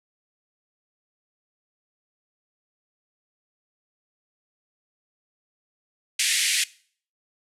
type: band-pass noise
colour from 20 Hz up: pink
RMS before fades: -23 dBFS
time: 6.19-6.64 s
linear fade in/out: 5 ms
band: 1900 to 11000 Hz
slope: 48 dB/octave
effects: noise-tail reverb RT60 0.5 s tail -21 dB re dry